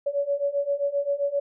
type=beating tone pair; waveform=sine; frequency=562 / 569.6 Hz; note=C#5 / C#5; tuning=+24 / +47 cents; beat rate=7.6 Hz; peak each=-27 / -25 dBFS; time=0.06-1.4 s; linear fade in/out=10 ms; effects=none